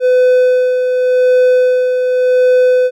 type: tone with tremolo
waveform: triangle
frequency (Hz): 504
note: B4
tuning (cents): +35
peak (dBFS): -4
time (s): 0-2.91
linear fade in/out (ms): 50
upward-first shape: sine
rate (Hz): 0.88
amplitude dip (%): 45
effects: none